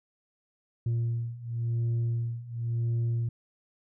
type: beating tone pair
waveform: sine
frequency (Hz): 116.3 / 117.24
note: A#2 / A#2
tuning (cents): -4 / +10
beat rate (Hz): 0.94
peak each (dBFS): -29 / -27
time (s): 0.86-3.29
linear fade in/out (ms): 5
effects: tanh soft clip ceiling -24 dBFS